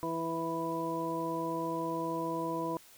harmonic tone, 164.81 Hz, E3, in tune, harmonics 1 / 2 / 3 / 4 / 6, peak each -42 / -36 / -39 / -41 / -36 dBFS, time 0.03-2.77 s, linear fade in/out 0 ms, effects white hiss -57 dBFS RMS until 2.97 s

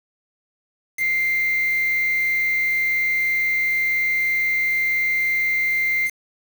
sine tone with quantisation, 2093 Hz, C7, in tune, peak -18 dBFS, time 0.97-6.11 s, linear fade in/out 50 ms, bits 5, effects none

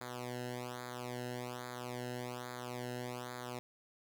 sawtooth tone with flanger, 123.47 Hz, B2, in tune, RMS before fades -43 dBFS, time 0.01-3.59 s, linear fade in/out 0 ms, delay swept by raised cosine 0.35 to 0.87 ms, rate 1.2 Hz, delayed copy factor -0.95, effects none

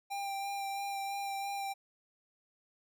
square tone with vibrato, 793 Hz, G5, 20 cents sharp, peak -36 dBFS, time 0.1-1.74 s, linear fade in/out 20 ms, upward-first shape sine, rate 3 Hz, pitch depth 16 cents each way, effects none

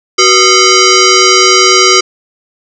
sine tone with frequency modulation, 2210 Hz, C#7, 6 cents flat, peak -3 dBFS, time 0.18-2.01 s, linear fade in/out 10 ms, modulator 862 Hz, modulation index 4.6, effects none

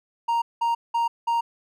triangle tone bursts, 932.3 Hz, A#5, in tune, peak -18 dBFS, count 4, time 0.28-1.41 s, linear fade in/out 10 ms, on 140 ms, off 190 ms, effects none

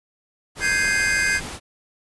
pink noise, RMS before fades -33 dBFS, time 0.55-1.6 s, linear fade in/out 50 ms
square chord, Ab major seventh, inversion third, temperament equal, 1568 / 1661.2 / 2093 / 2489 Hz, G6 / Ab6 / C7 / Eb7, 0 / 0 / 0 / 0 cents, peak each -24 / -24 / -24 / -30 dBFS, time 0.6-1.41 s, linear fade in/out 50 ms
effects resampled to 24000 Hz

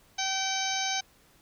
harmonic tone with a mistuned harmonic, 770 Hz, G5, 31 cents flat, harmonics 1 / 2 / 3 / 4 / 5 / 6 / 7 / 8, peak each -33 / -37 / -36 / -37 / -36 / -39 / -38 / -34 dBFS, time 0.18-1.01 s, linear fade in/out 10 ms, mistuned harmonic 8, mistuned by +15 cents, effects pink hiss -61 dBFS RMS until 1.41 s

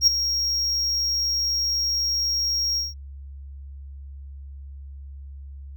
triangle tone with ADSR envelope, 5588 Hz, F8, in tune, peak -9 dBFS, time 0.01-2.94 s, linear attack 64 ms, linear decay 7 ms, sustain -11 dB, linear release 170 ms, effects added 69 Hz sine -36 dBFS peak until 5.76 s

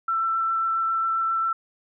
sine tone with vibrato, 1337 Hz, E6, 24 cents sharp, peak -21 dBFS, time 0.08-1.53 s, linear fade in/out 5 ms, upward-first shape sine, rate 7.4 Hz, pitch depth 9 cents each way, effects none

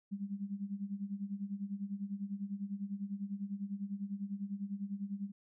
sine tone with tremolo, 199.5 Hz, G3, 31 cents sharp, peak -34 dBFS, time 0.11-5.32 s, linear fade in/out 20 ms, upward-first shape sine, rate 10 Hz, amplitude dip 80%, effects none

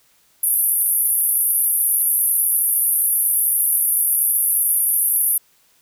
white band-pass noise, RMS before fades -18 dBFS, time 0.43-5.38 s, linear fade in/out 5 ms, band 9900 to 13000 Hz, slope 96 dB/octave, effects white hiss -58 dBFS RMS until 5.81 s

